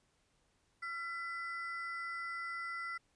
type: ring-modulated tone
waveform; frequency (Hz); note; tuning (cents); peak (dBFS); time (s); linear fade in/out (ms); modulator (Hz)
triangle; 1684; G#6; +24; -34; 0.82-2.98; 10; 317
effects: pink hiss -75 dBFS RMS until 3.15 s + resampled to 22050 Hz